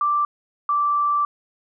sine tone pair in turn, 1174.7 / 1168.5 Hz, D6 / D6, 0 / -9 cents, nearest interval unison, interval 9 cents, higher first, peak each -17 dBFS, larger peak neither, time 0.01-0.25 / 0.69-1.25 s, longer second, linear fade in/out 2 ms, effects none

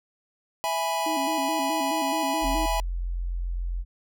square chord, E major, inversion none, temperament equal, 659.3 / 830.6 / 987.8 Hz, E5 / G#5 / B5, 0 / 0 / 0 cents, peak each -31 / -29 / -30 dBFS, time 0.64-2.8 s, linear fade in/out 0 ms
sine tone with vibrato, 293.7 Hz, D4, in tune, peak -29 dBFS, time 1.06-2.66 s, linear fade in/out 5 ms, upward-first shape square, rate 4.7 Hz, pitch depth 120 cents each way
sine tone, 43.65 Hz, F1, in tune, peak -26 dBFS, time 2.41-3.85 s, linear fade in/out 50 ms
effects none

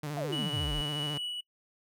sawtooth tone with vibrato, 147.5 Hz, D3, 8 cents sharp, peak -30 dBFS, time 0.03-1.18 s, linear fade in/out 5 ms, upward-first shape square, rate 14 Hz, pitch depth 49 cents each way
sine exponential sweep, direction down, 745 to 33.91 Hz, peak -33 dBFS, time 0.17-0.81 s, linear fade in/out 0 ms
triangle tone with tremolo, 2942 Hz, F#7, 11 cents flat, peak -31 dBFS, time 0.32-1.41 s, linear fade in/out 10 ms, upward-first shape triangle, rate 4.6 Hz, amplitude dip 30%
effects noise-tail reverb RT60 0.1 s tail -23 dB re dry

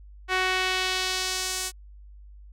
sawtooth tone with band-pass filter sweep, 372.2 Hz, F#4, 10 cents sharp, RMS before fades -27 dBFS, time 0.28-1.72 s, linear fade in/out 50 ms, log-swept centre 1900 to 8200 Hz, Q 1.1, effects added 50 Hz sine -44 dBFS peak until 2.52 s

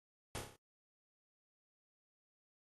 pink noise with echo, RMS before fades -42 dBFS, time 0.35-0.38 s, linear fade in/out 0 ms, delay 30 ms, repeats 6, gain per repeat -4 dB, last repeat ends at 0.56 s, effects AAC 32 kbps

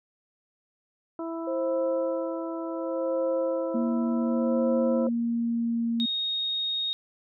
harmonic tone, 330.1 Hz, E4, 2 cents sharp, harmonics 1 / 2 / 3 / 4, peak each -32 / -37 / -41 / -43 dBFS, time 1.19-5.07 s, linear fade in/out 2 ms
sine tone with tremolo, 528 Hz, C5, 16 cents sharp, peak -24 dBFS, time 1.47-5.09 s, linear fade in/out 5 ms, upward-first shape sine, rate 0.68 Hz, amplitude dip 85%
sine tone with pitch glide, 235.5 to 231.9 Hz, A#3 to A#3, +18 to -9 cents, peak -24 dBFS, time 3.74-6.06 s, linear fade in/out 10 ms, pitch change -27 cents, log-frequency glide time 4.74-5.91 s
sine tone, 3729 Hz, A#7, in tune, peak -26 dBFS, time 6-6.93 s, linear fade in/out 0 ms
effects none

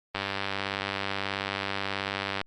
click train, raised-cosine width 0.3 ms, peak -13 dBFS, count 224, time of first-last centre 0.15-2.414 s, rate 98.5 Hz, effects Opus 32 kbps

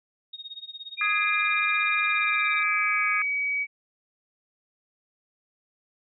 sine tone with tremolo, 3729 Hz, A#7, in tune, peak -34 dBFS, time 0.33-2.63 s, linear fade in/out 5 ms, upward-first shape sine, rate 17 Hz, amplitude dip 90%
sine tone with pitch glide, 2398 to 2270 Hz, D7 to C#7, +36 to +41 cents, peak -24 dBFS, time 0.97-3.67 s, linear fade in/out 50 ms, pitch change -95 cents, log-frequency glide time 2.09-3.12 s
harmonic tone, 415.5 Hz, G#4, 1 cent sharp, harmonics 3 / 4 / 5 / 6, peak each -28 / -30 / -32 / -34 dBFS, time 1.01-3.22 s, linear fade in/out 2 ms
effects none

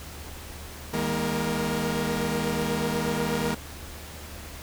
sawtooth tone cluster, 158.6 / 204.8 / 237.8 / 467.5 Hz, D#3 / G#3 / A#3 / A#4, +33 / -24 / +35 / +5 cents, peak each -27 dBFS, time 0.93-3.55 s, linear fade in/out 10 ms, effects added 75 Hz sine -42 dBFS peak until 4.62 s + pink hiss -42 dBFS RMS until 4.62 s

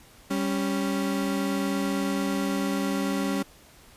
35% pulse tone pair together, 196.71 / 277.2 Hz, G3 / C#4, +6 / 0 cents, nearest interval tritone, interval 594 cents, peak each -26 dBFS, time 0.3-3.43 s, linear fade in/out 10 ms, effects pink hiss -53 dBFS RMS until 3.96 s + resampled to 32000 Hz

